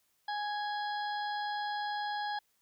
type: harmonic tone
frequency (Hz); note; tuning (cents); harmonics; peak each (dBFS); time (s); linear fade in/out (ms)
830.6; G#5; 0; 1 / 2 / 4 / 5 / 6; -34 / -40 / -46 / -48 / -50; 0.28-2.39; 5
effects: white hiss -74 dBFS RMS until 2.61 s